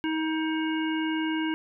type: harmonic tone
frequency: 316.4 Hz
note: D#4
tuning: 29 cents sharp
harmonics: 1 / 3 / 5 / 7 / 9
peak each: -26 / -36 / -36 / -39 / -38 dBFS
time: 0.04-1.54 s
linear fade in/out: 0 ms
effects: none